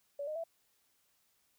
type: tone with pitch steps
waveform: sine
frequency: 570 / 614.4 / 662.4 Hz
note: C#5 / D#5 / E5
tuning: +48 / -22 / +8 cents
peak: -36 dBFS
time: 0.19-0.439 s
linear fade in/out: 5 ms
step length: 83 ms
effects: white hiss -74 dBFS RMS until 1.58 s